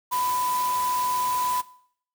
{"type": "tone in noise", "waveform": "sine", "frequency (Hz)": 997, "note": "B5", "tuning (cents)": 16, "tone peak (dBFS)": -23, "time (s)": [0.11, 1.62], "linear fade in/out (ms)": 20, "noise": "white", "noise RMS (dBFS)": -34, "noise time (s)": [0.11, 1.62], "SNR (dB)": 8, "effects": ["noise-tail reverb RT60 0.6 s tail -19 dB re dry"]}